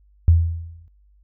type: tone with exponential decay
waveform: sine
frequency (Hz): 83.4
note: E2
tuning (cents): +21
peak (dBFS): -7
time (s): 0.28-0.88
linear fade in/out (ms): 0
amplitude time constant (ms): 130
effects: added 50 Hz sine -52 dBFS peak until 1.23 s